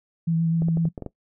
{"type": "tone with vibrato", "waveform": "sine", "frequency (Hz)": 164.81, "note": "E3", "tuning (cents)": 0, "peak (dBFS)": -19, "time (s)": [0.27, 0.89], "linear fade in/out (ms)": 10, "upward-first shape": "sine", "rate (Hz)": 8, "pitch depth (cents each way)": 19}
{"type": "clicks", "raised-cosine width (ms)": 2, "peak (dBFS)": -19, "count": 7, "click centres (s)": [0.621, 0.685, 0.772, 0.854, 0.978, 1.023, 1.063]}
{"effects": ["noise-tail reverb RT60 0.1 s tail -18 dB re dry"]}